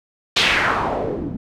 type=noise with low-pass filter sweep; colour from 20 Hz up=white; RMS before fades=-20 dBFS; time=0.36-1.37 s; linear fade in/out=10 ms; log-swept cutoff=3800 to 200 Hz; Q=2.4; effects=none